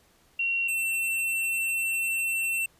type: tone pair in turn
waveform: sine / square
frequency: 2740 / 2698 Hz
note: F7 / E7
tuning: -34 / +40 cents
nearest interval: unison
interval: 26 cents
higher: first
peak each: -24 / -26 dBFS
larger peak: first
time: 0.39-0.68 / 0.68-2.66 s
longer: second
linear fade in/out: 5 ms
effects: pink hiss -62 dBFS RMS until 2.79 s + resampled to 32000 Hz